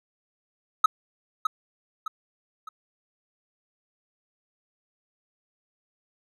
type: tone with echo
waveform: triangle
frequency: 1279 Hz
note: D#6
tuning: 47 cents sharp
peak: -10 dBFS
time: 0.84-0.86 s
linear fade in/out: 5 ms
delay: 610 ms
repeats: 3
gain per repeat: -8 dB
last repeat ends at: 2.69 s
effects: none